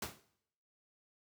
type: noise with exponential decay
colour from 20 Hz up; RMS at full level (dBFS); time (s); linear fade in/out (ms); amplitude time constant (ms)
pink; -35; 0.02-0.22; 5; 43
effects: noise-tail reverb RT60 0.7 s tail -17 dB re dry + high-pass 100 Hz 12 dB/octave